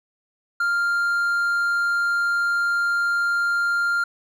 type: tone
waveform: triangle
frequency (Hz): 1396.9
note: F6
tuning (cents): 0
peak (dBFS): -17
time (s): 0.6-4.04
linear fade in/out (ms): 5
effects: none